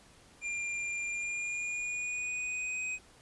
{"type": "tone with pitch glide", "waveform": "square", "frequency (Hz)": [2393, 2512], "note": ["D7", "D#7"], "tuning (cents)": [32, 16], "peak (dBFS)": -34, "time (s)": [0.41, 2.99], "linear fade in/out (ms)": 50, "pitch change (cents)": 84, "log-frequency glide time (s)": [1.08, 2.85], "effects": ["pink hiss -59 dBFS RMS until 3.21 s", "resampled to 24000 Hz"]}